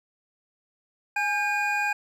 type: tone cluster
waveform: triangle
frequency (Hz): 832 / 1598 / 2453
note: G#5 / G6 / D#7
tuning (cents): +3 / +33 / -25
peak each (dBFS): -26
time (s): 1.16-1.93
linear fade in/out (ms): 5
effects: none